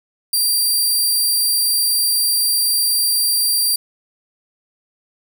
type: tone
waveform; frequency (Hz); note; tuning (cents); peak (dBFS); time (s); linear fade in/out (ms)
15% pulse; 4719; D8; +7; -8; 0.33-3.76; 5
effects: none